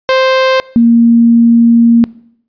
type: tone pair in turn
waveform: sawtooth / sine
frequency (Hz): 523.3 / 233.1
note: C5 / A#3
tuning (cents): 0 / 0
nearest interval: octave + major second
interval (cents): 1400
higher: first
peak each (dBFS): -3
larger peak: neither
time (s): 0.09-0.6 / 0.76-2.04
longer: second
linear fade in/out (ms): 0
effects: noise-tail reverb RT60 0.7 s tail -22 dB re dry + resampled to 11025 Hz